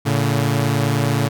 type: tone pair together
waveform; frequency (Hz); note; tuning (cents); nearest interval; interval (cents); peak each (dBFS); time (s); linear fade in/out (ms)
sawtooth; 112.78 / 142.1; A2 / C#3; +43 / +43; major third; 400; -15; 0.05-1.29; 20
effects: none